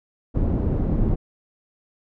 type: low-pass noise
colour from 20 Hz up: pink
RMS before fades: -21 dBFS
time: 0.34-1.16 s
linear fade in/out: 20 ms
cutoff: 320 Hz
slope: 12 dB/octave
effects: none